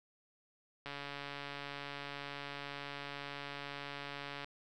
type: click train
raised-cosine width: 0.3 ms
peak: -27 dBFS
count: 510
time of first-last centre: 0.86-4.445 s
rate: 142 Hz
effects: none